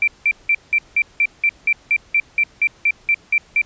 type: tone bursts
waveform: sine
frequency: 2349 Hz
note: D7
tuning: in tune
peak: -12 dBFS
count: 16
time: 0.02-3.616 s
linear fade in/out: 2 ms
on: 56 ms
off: 180 ms
effects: pink hiss -50 dBFS RMS until 3.65 s + resampled to 16000 Hz